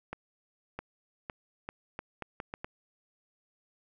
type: accelerating click train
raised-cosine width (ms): 0.5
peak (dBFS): -22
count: 9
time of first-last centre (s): 0.13-2.645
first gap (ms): 660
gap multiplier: 0.77
effects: none